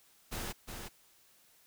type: noise with echo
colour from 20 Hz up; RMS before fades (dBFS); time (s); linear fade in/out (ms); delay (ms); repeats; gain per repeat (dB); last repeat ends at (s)
pink; -39; 0.31-0.53; 20; 360; 1; -5; 0.89
effects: white hiss -65 dBFS RMS until 1.66 s